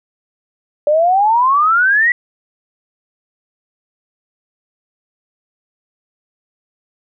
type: exponential sweep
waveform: sine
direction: up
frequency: 579 to 1975.5 Hz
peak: -9 dBFS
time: 0.87-2.12 s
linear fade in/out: 2 ms
effects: none